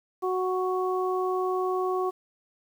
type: harmonic tone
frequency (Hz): 370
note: F#4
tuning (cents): 0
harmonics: 1 / 2 / 3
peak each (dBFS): -26 / -32 / -31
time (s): 0.22-2.11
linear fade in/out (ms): 20
effects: 9-bit